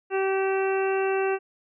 harmonic tone, 385.8 Hz, G4, 28 cents flat, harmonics 1 / 2 / 3 / 4 / 5 / 6 / 7, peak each -23 / -30 / -36 / -34 / -40 / -42 / -35 dBFS, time 0.1-1.39 s, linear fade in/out 50 ms, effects none

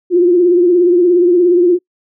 sine tone with vibrato, 352.8 Hz, F4, 18 cents sharp, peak -6 dBFS, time 0.1-1.79 s, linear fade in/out 50 ms, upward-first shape triangle, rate 17 Hz, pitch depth 73 cents each way, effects noise-tail reverb RT60 0.1 s tail -24 dB re dry

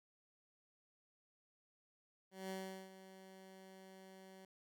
15% pulse tone with ADSR envelope, 190 Hz, F#3, 46 cents sharp, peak -36 dBFS, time 2.31-4.45 s, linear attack 190 ms, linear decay 390 ms, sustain -14 dB, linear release 3 ms, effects none

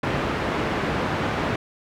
pink band-pass noise, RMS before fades -25 dBFS, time 0.03-1.56 s, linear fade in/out 5 ms, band 100 to 2100 Hz, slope 12 dB/octave, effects none

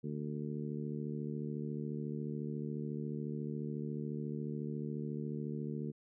harmonic tone, 74.1 Hz, D2, 16 cents sharp, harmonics 2 / 3 / 4 / 5 / 6, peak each -40 / -41 / -47 / -46 / -48 dBFS, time 0.03-5.92 s, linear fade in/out 20 ms, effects none

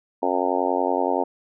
harmonic tone, 90.6 Hz, F#2, 36 cents flat, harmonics 3 / 4 / 5 / 6 / 7 / 8 / 9 / 10, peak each -28 / -28 / -28 / -28 / -28 / -28 / -28 / -28 dBFS, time 0.22-1.24 s, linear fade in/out 10 ms, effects none

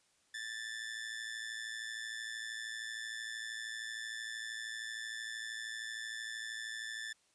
sawtooth tone with amplitude modulation, 1759 Hz, A6, 1 cent flat, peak -34 dBFS, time 0.34-7.13 s, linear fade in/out 5 ms, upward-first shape sine, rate 113 Hz, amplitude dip 65%, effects white hiss -72 dBFS RMS until 7.34 s + resampled to 22050 Hz

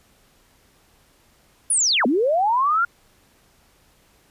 sine linear two-way sweep, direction down then up, 10200 to 220 to 1427 Hz, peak -16 dBFS, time 1.7-2.85 s, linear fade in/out 5 ms, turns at 2.06 s, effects pink hiss -58 dBFS RMS until 4.3 s + resampled to 32000 Hz

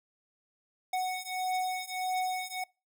square beating tone pair, 740 / 741.6 Hz, F#5 / F#5, 0 / +4 cents, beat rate 1.6 Hz, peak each -35 / -34 dBFS, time 0.93-2.64 s, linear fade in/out 5 ms, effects noise-tail reverb RT60 0.3 s tail -25 dB re dry

